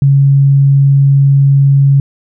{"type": "tone", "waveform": "sine", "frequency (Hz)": 138.7, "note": "C#3", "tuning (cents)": 1, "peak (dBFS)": -4, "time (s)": [0.02, 2], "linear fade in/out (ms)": 2, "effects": []}